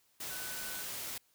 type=tone in noise; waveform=sine; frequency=1500 Hz; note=F#6; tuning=23 cents sharp; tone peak=-47 dBFS; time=0.3-0.83 s; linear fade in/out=5 ms; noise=white; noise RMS=-41 dBFS; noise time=0.2-1.18 s; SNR=-9 dB; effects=white hiss -71 dBFS RMS until 1.34 s